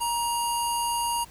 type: tone with low-pass filter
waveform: square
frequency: 944 Hz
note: A#5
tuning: 22 cents sharp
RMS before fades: -27 dBFS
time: 0-1.25 s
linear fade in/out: 20 ms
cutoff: 11000 Hz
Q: 5.6
effects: added 54 Hz sine -52 dBFS peak until 1.3 s + pink hiss -51 dBFS RMS until 1.3 s